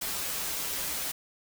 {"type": "noise with comb filter", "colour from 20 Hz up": "white", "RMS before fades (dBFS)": -33, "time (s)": [0.01, 1.12], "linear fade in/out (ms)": 10, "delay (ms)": 8.5, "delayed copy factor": -0.75, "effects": []}